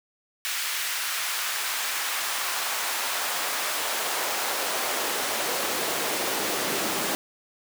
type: noise with high-pass filter sweep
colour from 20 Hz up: pink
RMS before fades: -28 dBFS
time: 0.45-7.15 s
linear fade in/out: 0 ms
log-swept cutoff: 1800 to 290 Hz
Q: 0.96
effects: none